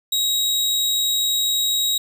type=tone; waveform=sawtooth; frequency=3812 Hz; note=A#7; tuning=38 cents sharp; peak=-15 dBFS; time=0.12-1.98 s; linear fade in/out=5 ms; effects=none